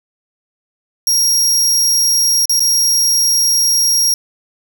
sawtooth tone with dropouts, 5610 Hz, F8, 7 cents sharp, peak -8 dBFS, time 1.07-4.14 s, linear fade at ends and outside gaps 1 ms, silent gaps 2.455-2.495 / 2.595-2.604 s, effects none

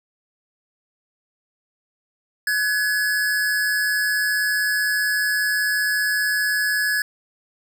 square tone pair together, 1510 / 1694.9 Hz, F#6 / G#6, +35 / +35 cents, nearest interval major second, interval 200 cents, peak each -29 / -20 dBFS, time 2.47-7.02 s, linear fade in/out 2 ms, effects none

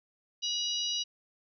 harmonic tone, 968 Hz, B5, 35 cents flat, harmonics 3 / 4 / 5 / 6, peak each -33 / -35 / -37 / -38 dBFS, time 0.42-1.04 s, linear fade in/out 20 ms, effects none

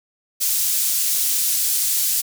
pink high-pass noise, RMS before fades -20 dBFS, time 0.4-2.22 s, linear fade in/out 20 ms, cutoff 7000 Hz, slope 12 dB/octave, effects none

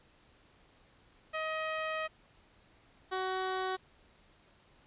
15% pulse tone pair in turn, 631 / 375.2 Hz, D#5 / F#4, +24 / +24 cents, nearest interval major sixth, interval 900 cents, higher first, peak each -27 / -26 dBFS, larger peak second, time 1.33-2.08 / 3.11-3.77 s, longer first, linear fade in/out 20 ms, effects pink hiss -64 dBFS RMS until 4.86 s + resampled to 8000 Hz

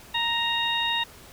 harmonic tone, 932.3 Hz, A#5, in tune, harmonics 1 / 2 / 3 / 4, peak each -29 / -30 / -29 / -27 dBFS, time 0.14-1.04 s, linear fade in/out 10 ms, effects pink hiss -48 dBFS RMS until 1.32 s

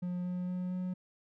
triangle tone with pitch steps, 178.6 / 179.95 / 181.3 / 182.67 Hz, F3 / F#3 / F#3 / F#3, +39 / -48 / -35 / -22 cents, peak -31 dBFS, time 0.02-0.94 s, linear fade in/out 10 ms, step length 230 ms, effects none

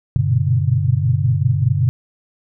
sine tone cluster, 96.7 / 119.8 / 125.1 / 144.3 Hz, G2 / A#2 / B2 / D3, -23 / +48 / +23 / -30 cents, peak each -19 dBFS, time 0.16-1.89 s, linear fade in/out 0 ms, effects none

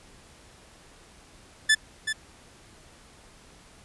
sawtooth tone with echo, 1745 Hz, A6, 15 cents flat, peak -13 dBFS, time 1.69-1.75 s, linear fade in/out 10 ms, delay 380 ms, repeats 1, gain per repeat -9 dB, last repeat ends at 2.13 s, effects pink hiss -53 dBFS RMS until 3.84 s + resampled to 24000 Hz

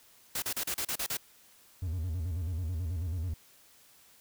white noise bursts, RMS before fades -33 dBFS, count 8, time 0.35-1.171 s, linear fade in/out 5 ms, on 72 ms, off 35 ms
triangle tone with vibrato, 85.1 Hz, F2, 44 cents flat, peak -29 dBFS, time 1.82-3.34 s, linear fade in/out 5 ms, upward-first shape square, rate 9.2 Hz, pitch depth 130 cents each way
effects white hiss -60 dBFS RMS until 4.2 s

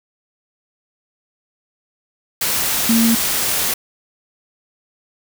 sine tone in noise, 228.7 Hz, A#3, 33 cents flat, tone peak -12 dBFS, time 2.89-3.15 s, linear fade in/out 5 ms, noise white, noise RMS -19 dBFS, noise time 2.41-3.74 s, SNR +4 dB, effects none

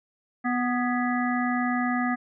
harmonic tone with a mistuned harmonic, 246.9 Hz, B3, in tune, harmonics 1 / 3 / 5 / 7 / 8, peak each -25 / -30 / -32 / -33 / -34 dBFS, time 0.44-2.16 s, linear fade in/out 20 ms, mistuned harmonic 7, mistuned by -50 cents, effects none

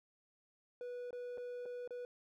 triangle tone with dropouts, 490 Hz, B4, 14 cents flat, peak -40 dBFS, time 0.81-2.05 s, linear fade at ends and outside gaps 1 ms, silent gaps 1.107-1.129 / 1.375-1.38 / 1.656-1.66 / 1.876-1.907 s, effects none

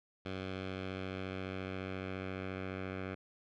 10% pulse tone with low-pass filter sweep, 94.4 Hz, F#2, 35 cents sharp, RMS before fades -41 dBFS, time 0.25-3.15 s, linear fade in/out 10 ms, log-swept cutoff 3300 to 2200 Hz, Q 1.7, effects none

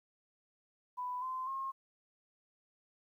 sine tone with pitch steps, 994 / 1033.2 / 1074 Hz, B5 / C6 / C6, +11 / -22 / +45 cents, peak -36 dBFS, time 0.97-1.72 s, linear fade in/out 20 ms, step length 250 ms, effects 12-bit

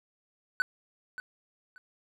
triangle tone with echo, 1500 Hz, F#6, 23 cents sharp, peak -21 dBFS, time 0.6-0.62 s, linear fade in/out 0 ms, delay 580 ms, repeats 2, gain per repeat -13 dB, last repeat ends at 1.78 s, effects none

